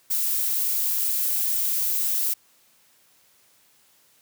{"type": "noise", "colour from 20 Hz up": "violet", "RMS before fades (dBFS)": -24, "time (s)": [0.1, 2.34], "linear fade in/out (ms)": 10, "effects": ["white hiss -60 dBFS RMS until 4.21 s", "high-pass 80 Hz 12 dB/octave"]}